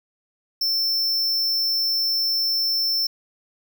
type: tone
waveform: square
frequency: 5350 Hz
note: E8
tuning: 25 cents sharp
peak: -20 dBFS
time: 0.61-3.07 s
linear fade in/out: 5 ms
effects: none